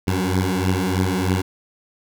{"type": "beating tone pair", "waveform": "15% pulse", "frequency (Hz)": [91.4, 94.6], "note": ["F#2", "F#2"], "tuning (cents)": [-21, 39], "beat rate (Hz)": 3.2, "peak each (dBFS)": -15, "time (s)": [0.07, 1.42], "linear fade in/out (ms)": 10, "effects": []}